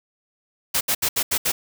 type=noise bursts at uneven times; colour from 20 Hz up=white; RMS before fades=-21 dBFS; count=6; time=0.74-0.81 / 0.88-0.95 / 1.02-1.09 / 1.16-1.23 / 1.31-1.38 / 1.45-1.52 s; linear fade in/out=10 ms; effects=none